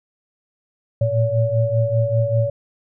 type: tone cluster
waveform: sine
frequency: 111.3 / 116.4 / 568 Hz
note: A2 / A#2 / C#5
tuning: +20 / -2 / +42 cents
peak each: -20 dBFS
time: 1.01-2.5 s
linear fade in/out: 5 ms
effects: none